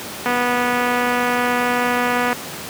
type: click train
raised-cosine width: 0.5 ms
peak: -5 dBFS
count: 508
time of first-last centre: 0.26-2.329 s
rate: 245 Hz
effects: pink hiss -30 dBFS RMS until 2.69 s + high-pass 150 Hz 12 dB/octave